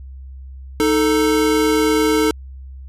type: tone pair together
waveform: square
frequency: 311.1 / 440 Hz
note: D#4 / A4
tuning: 0 / 0 cents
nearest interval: tritone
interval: 600 cents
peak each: -17 dBFS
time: 0.8-2.31 s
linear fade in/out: 0 ms
effects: added 66 Hz sine -32 dBFS peak until 2.88 s + resampled to 32000 Hz